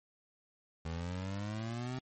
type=exponential sweep; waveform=25% pulse; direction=up; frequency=80 to 130.81 Hz; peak=-33 dBFS; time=0.85-1.99 s; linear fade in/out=5 ms; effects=MP3 32 kbps